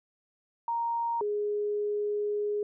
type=tone pair in turn; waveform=sine; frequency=932.3 / 415.3 Hz; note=A#5 / G#4; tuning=0 / 0 cents; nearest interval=octave + major second; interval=1400 cents; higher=first; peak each=-27 dBFS; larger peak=neither; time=0.68-1.21 / 1.21-2.63 s; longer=second; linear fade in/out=2 ms; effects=none